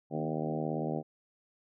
harmonic tone with a mistuned harmonic, 77.78 Hz, D#2, in tune, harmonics 2 / 3 / 4 / 5 / 6 / 7 / 8 / 9 / 10, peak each -36 / -38 / -39 / -40 / -41 / -41 / -42 / -43 / -43 dBFS, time 0.1-1.03 s, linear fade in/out 50 ms, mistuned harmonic 3, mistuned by +26 cents, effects none

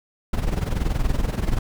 brown noise with amplitude modulation, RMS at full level -19 dBFS, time 0.33-1.59 s, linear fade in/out 5 ms, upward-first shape sine, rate 21 Hz, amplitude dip 75%, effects none

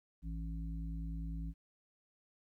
harmonic tone, 55 Hz, A1, in tune, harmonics 1 / 3 / 5, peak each -39 / -44 / -51 dBFS, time 0.22-1.54 s, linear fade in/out 50 ms, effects 13-bit

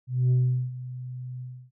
sine tone with ADSR envelope, 126.1 Hz, B2, 36 cents sharp, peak -15 dBFS, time 0.07-1.71 s, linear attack 240 ms, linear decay 400 ms, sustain -18 dB, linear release 300 ms, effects tanh soft clip ceiling -17 dBFS

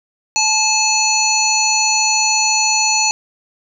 harmonic tone, 866 Hz, A5, 28 cents flat, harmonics 1 / 3 / 5 / 7 / 8, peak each -19 / -19 / -19 / -19 / -19 dBFS, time 0.36-3.11 s, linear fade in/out 0 ms, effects none

